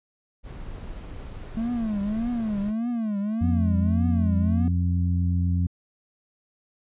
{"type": "noise", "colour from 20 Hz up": "brown", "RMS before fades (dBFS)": -37, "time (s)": [0.43, 2.73], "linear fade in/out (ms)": 50}
{"type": "tone with vibrato", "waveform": "triangle", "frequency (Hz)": 220, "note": "A3", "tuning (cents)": 0, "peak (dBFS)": -22, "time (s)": [1.57, 4.68], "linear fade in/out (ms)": 2, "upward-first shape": "triangle", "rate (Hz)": 1.7, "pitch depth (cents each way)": 190}
{"type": "harmonic tone", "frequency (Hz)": 88, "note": "F2", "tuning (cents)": 14, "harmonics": [1, 2, 3], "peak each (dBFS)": [-21, -27, -35], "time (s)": [3.41, 5.67], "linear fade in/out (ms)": 5}
{"effects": ["resampled to 8000 Hz"]}